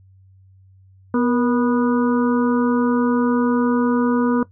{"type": "harmonic tone with a mistuned harmonic", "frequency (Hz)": 245.2, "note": "B3", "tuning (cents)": -12, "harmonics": [1, 2, 4, 5, 6], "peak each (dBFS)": [-16, -22, -28, -30, -32], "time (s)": [1.14, 4.43], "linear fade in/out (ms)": 2, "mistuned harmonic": 2, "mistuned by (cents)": -53, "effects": ["noise-tail reverb RT60 0.1 s tail -17 dB re dry", "added 95 Hz sine -47 dBFS peak until 4.51 s"]}